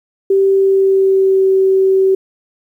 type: tone with pitch glide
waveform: sine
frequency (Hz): 389.3 to 382.8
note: G4 to G4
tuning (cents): -12 to -41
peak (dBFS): -8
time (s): 0.3-2.15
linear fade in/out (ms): 5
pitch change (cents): -29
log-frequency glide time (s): 0.46-1.46
effects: 8-bit